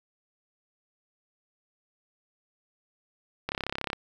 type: click train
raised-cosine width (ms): 0.3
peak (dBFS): -14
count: 16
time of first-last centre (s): 3.49-3.931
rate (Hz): 34
effects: 8-bit